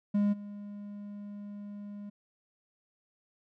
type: tone with level steps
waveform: triangle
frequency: 204.6 Hz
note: G#3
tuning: 26 cents flat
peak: -22 / -38 dBFS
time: 0.14-2.1 s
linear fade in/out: 10 ms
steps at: 0.32 s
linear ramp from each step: 20 ms
effects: none